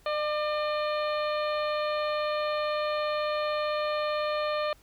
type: harmonic tone with a mistuned harmonic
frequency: 603 Hz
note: D5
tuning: 46 cents sharp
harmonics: 1 / 2 / 3 / 4 / 5 / 6 / 7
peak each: -28 / -32 / -40 / -40 / -44 / -44 / -43 dBFS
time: 0.06-4.73 s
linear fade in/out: 2 ms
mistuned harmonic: 2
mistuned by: -16 cents
effects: added 50 Hz sine -59 dBFS peak until 4.82 s + pink hiss -61 dBFS RMS until 4.82 s